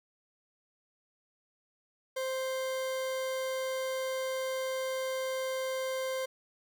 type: tone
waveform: 40% pulse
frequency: 523.3 Hz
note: C5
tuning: in tune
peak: -31 dBFS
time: 2.16-6.26 s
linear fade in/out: 10 ms
effects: 12-bit